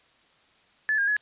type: tone with pitch steps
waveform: sine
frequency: 1730 / 1618 / 1693 Hz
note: A6 / G#6 / G#6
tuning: -30 / -46 / +33 cents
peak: -21 dBFS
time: 0.89-1.166 s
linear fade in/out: 0 ms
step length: 92 ms
effects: white hiss -61 dBFS RMS until 1.21 s + resampled to 8000 Hz